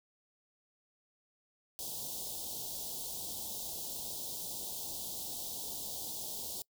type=band-stop noise; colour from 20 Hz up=white; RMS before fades=-41 dBFS; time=1.79-6.62 s; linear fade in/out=0 ms; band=890 to 3300 Hz; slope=48 dB/octave; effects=noise-tail reverb RT60 0.1 s tail -24 dB re dry